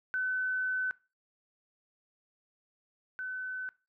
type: tone pair in turn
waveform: sine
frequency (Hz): 1513 / 1513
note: F#6 / F#6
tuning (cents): +38 / +38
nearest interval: unison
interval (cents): 0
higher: neither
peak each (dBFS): -29 / -35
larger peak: first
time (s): 0.14-0.91 / 3.19-3.69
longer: first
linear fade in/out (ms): 0
effects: noise-tail reverb RT60 0.3 s tail -21 dB re dry